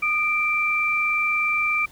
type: tone pair together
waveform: sine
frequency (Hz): 1227.9 / 2349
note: D#6 / D7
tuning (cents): -23 / 0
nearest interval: major seventh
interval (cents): 1123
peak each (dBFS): -26 / -20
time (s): 0.02-1.86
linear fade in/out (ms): 10
effects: pink hiss -50 dBFS RMS until 1.91 s